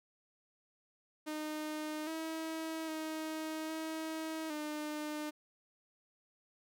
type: tone with pitch steps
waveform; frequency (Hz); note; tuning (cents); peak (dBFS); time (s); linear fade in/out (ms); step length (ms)
sawtooth; 306.8 / 321.3 / 314.8 / 318.5 / 301.8; D#4 / E4 / D#4 / D#4 / D4; -24 / -44 / +20 / +41 / +47; -34; 1.26-5.31; 20; 810
effects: none